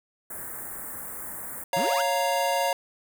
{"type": "band-stop noise", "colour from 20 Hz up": "white", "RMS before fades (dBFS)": -37, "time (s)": [0.3, 1.64], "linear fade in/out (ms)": 5, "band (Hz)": [1900, 8100], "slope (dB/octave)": 48}
{"type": "chord", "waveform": "square", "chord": "Bb minor", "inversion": "first", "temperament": "equal", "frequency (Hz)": [554.4, 698.5, 932.3], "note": ["Db5", "F5", "Bb5"], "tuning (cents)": [0, 0, 0], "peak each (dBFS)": -28, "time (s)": [1.73, 2.73], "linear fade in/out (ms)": 2}
{"type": "exponential sweep", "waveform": "35% pulse", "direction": "up", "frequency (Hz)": [140.3, 1745], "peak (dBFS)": -28, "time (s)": [1.76, 2.02], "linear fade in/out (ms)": 10}
{"effects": []}